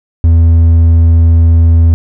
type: tone with hard clipping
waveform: sine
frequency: 82.8 Hz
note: E2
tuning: 8 cents sharp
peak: -4 dBFS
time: 0.24-1.94 s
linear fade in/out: 0 ms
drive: 3 dB
effects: none